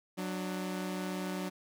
sawtooth tone pair together, 185 / 296.8 Hz, F#3 / D4, 0 / +18 cents, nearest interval minor sixth, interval 818 cents, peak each -32 / -36 dBFS, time 0.17-1.5 s, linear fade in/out 20 ms, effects none

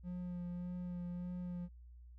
triangle tone with vibrato, 177.4 Hz, F3, 27 cents sharp, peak -38 dBFS, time 0.03-1.69 s, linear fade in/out 50 ms, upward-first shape sine, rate 1.7 Hz, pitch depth 16 cents each way, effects added 60 Hz sine -53 dBFS peak until 2.18 s

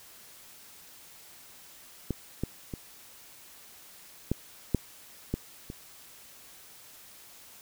clicks, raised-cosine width 3 ms, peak -16 / -16 / -22 / -13 / -10 / -15 / -25 dBFS, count 7, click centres 2.107 / 2.436 / 2.738 / 4.316 / 4.747 / 5.34 / 5.701 s, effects white hiss -52 dBFS RMS until 7.61 s

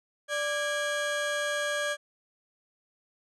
35% pulse tone pair together, 587.3 / 1641.6 Hz, D5 / G#6, 0 / -21 cents, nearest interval octave + tritone, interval 1779 cents, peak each -29 / -29 dBFS, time 0.28-1.97 s, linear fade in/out 50 ms, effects resampled to 24000 Hz

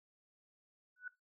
sine tone with exponential growth, 1483 Hz, F#6, 4 cents sharp, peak -38 dBFS, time 0.96-1.08 s, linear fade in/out 5 ms, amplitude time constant 26 ms, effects noise-tail reverb RT60 0.2 s tail -18 dB re dry

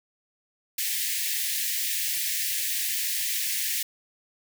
white high-pass noise, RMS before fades -28 dBFS, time 0.78-3.83 s, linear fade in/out 5 ms, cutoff 1700 Hz, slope 96 dB/octave, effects none

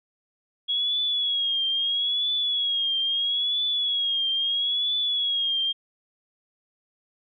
sine tone with vibrato, 3322 Hz, G#7, in tune, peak -22 dBFS, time 0.68-5.73 s, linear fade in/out 20 ms, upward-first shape triangle, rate 0.76 Hz, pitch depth 84 cents each way, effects none

